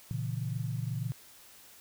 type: chord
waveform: sine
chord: A# diminished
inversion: none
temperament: equal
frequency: 116.54 / 138.59 / 164.81 Hz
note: A#2 / C#3 / E3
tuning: 0 / 0 / 0 cents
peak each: -34 / -36 / -39 dBFS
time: 0.11-1.12 s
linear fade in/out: 0 ms
effects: white hiss -55 dBFS RMS until 1.8 s